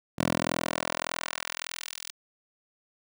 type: tone with high-pass filter sweep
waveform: 10% pulse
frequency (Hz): 41.72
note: E1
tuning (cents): +22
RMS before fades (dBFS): -32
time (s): 0.18-2.11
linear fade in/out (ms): 10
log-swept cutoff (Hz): 180 to 4300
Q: 0.73
effects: none